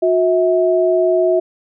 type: tone pair together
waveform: sine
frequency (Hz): 362.6 / 647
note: F#4 / E5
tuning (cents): -35 / -32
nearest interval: minor seventh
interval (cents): 1003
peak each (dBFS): -14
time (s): 0.02-1.4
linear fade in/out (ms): 10
effects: none